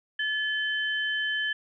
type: tone pair together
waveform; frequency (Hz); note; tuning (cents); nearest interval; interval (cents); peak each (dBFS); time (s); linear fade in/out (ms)
sine; 1723 / 3073; A6 / G7; -37 / -35; minor seventh; 1002; -27 / -31; 0.19-1.53; 5
effects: none